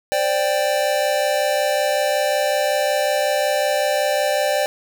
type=chord; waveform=square; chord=C suspended second; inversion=none; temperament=just; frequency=523.3 / 588.7 / 784.9 Hz; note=C5 / D5 / G5; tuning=0 / +4 / +2 cents; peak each=-25 / -20 / -24 dBFS; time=0.12-4.66 s; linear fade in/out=0 ms; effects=none